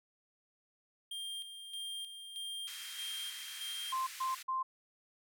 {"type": "tone with tremolo", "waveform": "square", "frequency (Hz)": 3197, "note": "G7", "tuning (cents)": 33, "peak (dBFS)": -40, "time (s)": [1.11, 3.93], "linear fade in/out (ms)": 5, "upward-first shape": "square", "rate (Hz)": 1.6, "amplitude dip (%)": 55}
{"type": "band-pass noise", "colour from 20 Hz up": "pink", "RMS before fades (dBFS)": -48, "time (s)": [2.67, 4.43], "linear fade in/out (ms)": 10, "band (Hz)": [1600, 15000], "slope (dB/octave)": 24}
{"type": "tone bursts", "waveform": "sine", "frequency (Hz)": 1046.5, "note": "C6", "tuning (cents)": 0, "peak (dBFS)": -32, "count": 3, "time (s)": [3.92, 4.63], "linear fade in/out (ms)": 10, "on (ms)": 150, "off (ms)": 130}
{"effects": []}